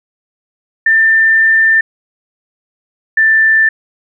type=tone pair in turn; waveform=sine; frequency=1789 / 1772.5 Hz; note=A6 / A6; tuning=+28 / +12 cents; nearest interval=unison; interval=16 cents; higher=first; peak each=-6 dBFS; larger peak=neither; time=0.86-1.81 / 3.17-3.69 s; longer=first; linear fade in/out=5 ms; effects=none